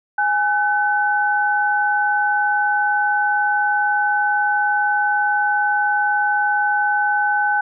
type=tone pair together; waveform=sine; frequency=828 / 1514.2 Hz; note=G#5 / F#6; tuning=-5 / +40 cents; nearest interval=minor seventh; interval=1045 cents; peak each=-18 dBFS; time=0.18-7.61 s; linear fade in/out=5 ms; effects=none